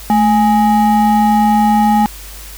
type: ring-modulated tone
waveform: triangle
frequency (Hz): 523.3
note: C5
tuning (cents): 0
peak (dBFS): -3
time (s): 0.1-2.06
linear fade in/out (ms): 0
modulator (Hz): 306
effects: added 50 Hz sine -32 dBFS peak until 2.57 s + white hiss -34 dBFS RMS until 2.57 s